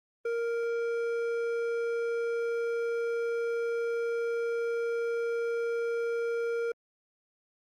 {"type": "tone with hard clipping", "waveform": "triangle", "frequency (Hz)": 466.2, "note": "A#4", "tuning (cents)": 0, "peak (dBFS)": -30, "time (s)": [0.25, 6.72], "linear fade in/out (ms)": 5, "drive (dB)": 12, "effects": ["Opus 32 kbps"]}